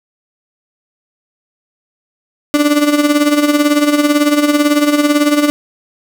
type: tone with tremolo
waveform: 35% pulse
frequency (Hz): 293.7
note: D4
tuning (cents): 0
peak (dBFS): -5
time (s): 2.54-5.5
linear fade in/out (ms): 0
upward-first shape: sine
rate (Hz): 18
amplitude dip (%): 65
effects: none